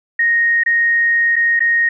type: tone with dropouts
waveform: sine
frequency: 1864.7 Hz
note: A#6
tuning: in tune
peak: -11 dBFS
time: 0.19-1.89 s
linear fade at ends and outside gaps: 5 ms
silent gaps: 0.636-0.661 / 1.358-1.363 / 1.594-1.604 s
effects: none